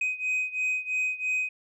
sine beating tone pair, 2510 / 2513 Hz, D#7 / D#7, +15 / +17 cents, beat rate 3 Hz, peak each -26 / -28 dBFS, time 0.01-1.49 s, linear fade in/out 5 ms, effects tanh soft clip ceiling -23 dBFS

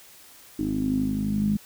10% pulse tone with low-pass filter sweep, 51.91 Hz, G#1, in tune, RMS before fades -25 dBFS, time 0.59-1.57 s, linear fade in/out 5 ms, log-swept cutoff 300 to 200 Hz, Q 9, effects white hiss -50 dBFS RMS until 1.65 s

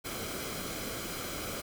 pink noise with comb filter, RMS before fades -38 dBFS, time 0.04-1.62 s, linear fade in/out 20 ms, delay 1.1 ms, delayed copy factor -0.55, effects none

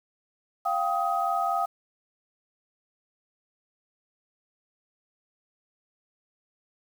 sine tone cluster, 697 / 781 / 1258 Hz, F5 / G5 / D#6, -4 / -7 / +19 cents, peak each -28 dBFS, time 0.65-1.66 s, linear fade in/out 10 ms, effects 8-bit

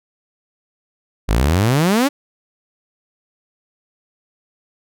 sawtooth exponential sweep, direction up, 48.22 to 295.7 Hz, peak -9 dBFS, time 1.28-2.09 s, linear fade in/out 20 ms, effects none

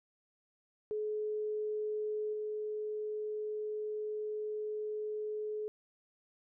sine tone with level steps, 425.8 Hz, G#4, 43 cents sharp, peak -33 / -35 dBFS, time 0.91-5.68 s, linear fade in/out 0 ms, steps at 2.33 s, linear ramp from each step 5 ms, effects none

